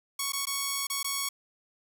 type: tone with dropouts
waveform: 5% pulse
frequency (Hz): 1111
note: C#6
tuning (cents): +4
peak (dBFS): -17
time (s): 0.19-1.29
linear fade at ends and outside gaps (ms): 5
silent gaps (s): 0.322-0.332 / 0.455-0.469 / 0.87-0.899 / 1.03-1.044
effects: none